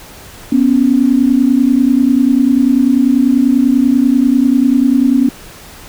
sine tone pair together, 246.5 / 276.7 Hz, B3 / C#4, -3 / -3 cents, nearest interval major second, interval 200 cents, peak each -10 dBFS, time 0.52-5.29 s, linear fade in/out 5 ms, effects pink hiss -35 dBFS RMS until 5.88 s

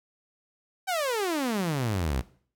sawtooth exponential sweep, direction down, 784 to 58.9 Hz, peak -22 dBFS, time 0.87-2.22 s, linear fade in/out 20 ms, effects noise-tail reverb RT60 0.5 s tail -18 dB re dry

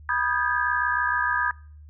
sine tone cluster, 980 / 1233 / 1575 / 1634 / 1701 Hz, B5 / D#6 / G6 / G#6 / G#6, -14 / -16 / +8 / -29 / +41 cents, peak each -28 dBFS, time 0.09-1.51 s, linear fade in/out 2 ms, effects noise-tail reverb RT60 0.5 s tail -24 dB re dry + added 75 Hz sine -43 dBFS peak until 1.89 s

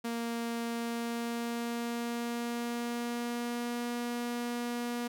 sawtooth tone with pitch glide, 233.1 to 239.9 Hz, A#3 to A#3, 0 to +50 cents, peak -29 dBFS, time 0.04-5.08 s, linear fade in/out 10 ms, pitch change +50 cents, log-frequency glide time 0.66-3.88 s, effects none

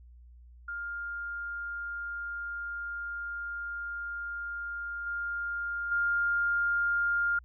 sine tone with level steps, 1405 Hz, F6, 10 cents sharp, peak -34 / -31 / -25 dBFS, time 0.68-7.39 s, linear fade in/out 5 ms, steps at 5.06 / 5.91 s, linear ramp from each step 10 ms, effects added 60 Hz sine -50 dBFS peak until 7.44 s

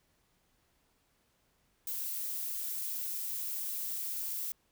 violet noise, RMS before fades -37 dBFS, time 1.87-4.52 s, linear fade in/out 2 ms, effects pink hiss -73 dBFS RMS until 4.71 s

